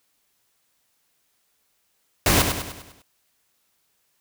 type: noise with echo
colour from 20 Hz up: pink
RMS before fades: -18 dBFS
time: 2.26-2.42 s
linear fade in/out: 2 ms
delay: 100 ms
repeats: 6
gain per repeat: -6 dB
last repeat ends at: 3.02 s
effects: white hiss -69 dBFS RMS until 4.2 s